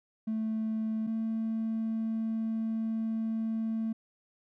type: tone pair in turn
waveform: triangle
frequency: 220 / 223.2 Hz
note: A3 / A3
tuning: 0 / +25 cents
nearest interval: unison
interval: 25 cents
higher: second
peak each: -26 dBFS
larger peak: neither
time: 0.27-1.07 / 1.07-3.93 s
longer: second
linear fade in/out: 10 ms
effects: tanh soft clip ceiling -25 dBFS